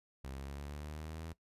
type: exponential sweep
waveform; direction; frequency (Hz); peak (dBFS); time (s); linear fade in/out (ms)
sawtooth; up; 66 to 82.41; -39; 0.24-1.33; 5
effects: noise-tail reverb RT60 0.1 s tail -18 dB re dry + resampled to 32000 Hz